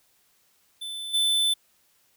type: tone with level steps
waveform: square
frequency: 3520 Hz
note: A7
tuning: in tune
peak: -33 / -21 dBFS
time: 0.81-1.54 s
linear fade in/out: 10 ms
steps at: 1.13 s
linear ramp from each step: 20 ms
effects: white hiss -65 dBFS RMS until 2.16 s